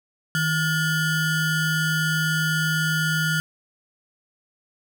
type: ring-modulated tone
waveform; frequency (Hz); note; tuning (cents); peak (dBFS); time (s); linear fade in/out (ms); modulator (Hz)
square; 794; G5; +22; -18; 0.35-3.4; 0; 636
effects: none